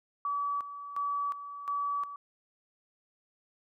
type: tone with tremolo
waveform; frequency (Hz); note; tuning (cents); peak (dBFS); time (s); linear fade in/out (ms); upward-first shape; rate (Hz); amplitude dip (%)
sine; 1145; D6; -44; -29; 0.25-2.16; 2; square; 1.4; 70
effects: none